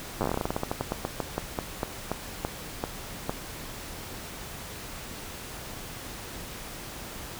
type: slowing click train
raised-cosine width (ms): 1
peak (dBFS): -13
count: 27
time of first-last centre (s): 0.21-3.295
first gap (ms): 9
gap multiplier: 1.17
effects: pink hiss -40 dBFS RMS until 7.39 s